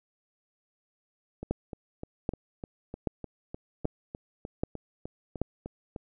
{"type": "two click trains", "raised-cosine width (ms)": 2, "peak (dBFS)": [-14, -24], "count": [6, 16], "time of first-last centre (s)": [[1.51, 5.416], [1.43, 5.962]], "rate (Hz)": [1.28, 3.31], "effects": []}